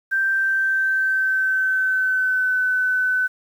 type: tone with pitch glide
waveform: sine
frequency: 1568 to 1509.3 Hz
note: G6 to F#6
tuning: 0 to +34 cents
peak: -17 dBFS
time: 0.11-3.28 s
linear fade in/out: 20 ms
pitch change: -66 cents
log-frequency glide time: 0.32-2.6 s
effects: 8-bit